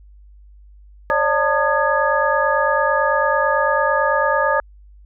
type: tone cluster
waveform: sine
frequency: 547 / 596 / 901 / 1225 / 1672 Hz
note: C#5 / D5 / A5 / D#6 / G#6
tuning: -23 / +25 / +41 / -27 / +11 cents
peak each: -21 dBFS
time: 1.1-4.6 s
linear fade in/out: 0 ms
effects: added 50 Hz sine -42 dBFS peak until 5.05 s